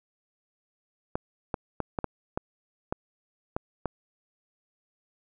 clicks, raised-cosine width 1 ms, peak -14 dBFS, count 9, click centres 1.155 / 1.542 / 1.803 / 1.988 / 2.043 / 2.375 / 2.925 / 3.565 / 3.857 s, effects none

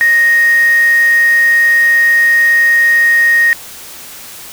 sine tone with quantisation, 1864.7 Hz, A#6, in tune, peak -6 dBFS, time 0.01-3.53 s, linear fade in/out 0 ms, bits 4, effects white hiss -31 dBFS RMS until 4.52 s

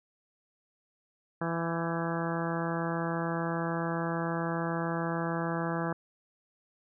harmonic tone with a mistuned harmonic, 166.8 Hz, E3, 21 cents sharp, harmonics 1 / 2 / 3 / 4 / 5 / 6 / 7 / 8 / 9 / 10, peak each -33 / -36 / -38 / -39 / -40 / -41 / -41 / -42 / -43 / -43 dBFS, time 1.41-5.93 s, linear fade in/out 5 ms, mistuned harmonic 9, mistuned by +43 cents, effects none

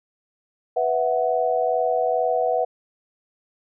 sine chord, B suspended fourth, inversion none, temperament just, 493.9 / 658.5 / 740.8 Hz, B4 / E5 / F#5, 0 / -2 / +2 cents, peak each -23 dBFS, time 0.76-2.65 s, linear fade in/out 10 ms, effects none

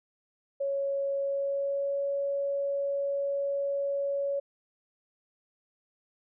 sine tone with pitch glide, 554.4 to 559.9 Hz, C#5 to C#5, 0 to +17 cents, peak -27 dBFS, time 0.6-4.4 s, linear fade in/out 10 ms, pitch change +17 cents, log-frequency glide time 1.19-2.01 s, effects none

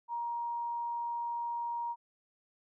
sine tone, 943 Hz, A#5, 20 cents sharp, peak -33 dBFS, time 0.08-1.96 s, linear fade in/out 50 ms, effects none

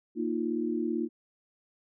sine chord, Bb suspended fourth, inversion none, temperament equal, 233.1 / 311.1 / 349.2 Hz, Bb3 / Eb4 / F4, 0 / 0 / 0 cents, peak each -32 dBFS, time 0.15-1.09 s, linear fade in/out 50 ms, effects none

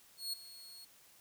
sawtooth tone with ADSR envelope, 4328 Hz, C#8, 42 cents flat, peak -32 dBFS, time 0.17-0.85 s, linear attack 160 ms, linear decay 10 ms, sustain -16 dB, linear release 7 ms, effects white hiss -63 dBFS RMS until 1.2 s

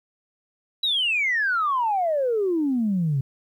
sine exponential sweep, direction down, 3952 to 130.2 Hz, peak -19 dBFS, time 0.83-3.21 s, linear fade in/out 5 ms, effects tanh soft clip ceiling -15 dBFS + 10-bit

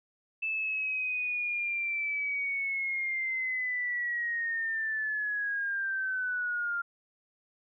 sine linear sweep, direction down, 2637 to 1391 Hz, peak -29 dBFS, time 0.42-6.82 s, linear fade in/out 10 ms, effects none

